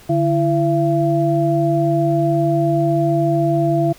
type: tone cluster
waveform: sine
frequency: 147.6 / 333.9 / 676 Hz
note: D3 / E4 / E5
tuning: +9 / +22 / +43 cents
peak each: -18 dBFS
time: 0.09-3.93 s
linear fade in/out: 10 ms
effects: pink hiss -45 dBFS RMS until 3.98 s